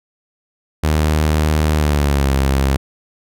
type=tone with pitch glide; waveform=sawtooth; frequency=76.9 to 67.72 Hz; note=D#2 to C#2; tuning=-20 to -40 cents; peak=-9 dBFS; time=0.83-2.77 s; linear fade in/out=10 ms; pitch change=-220 cents; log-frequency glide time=1.73-2.31 s; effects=none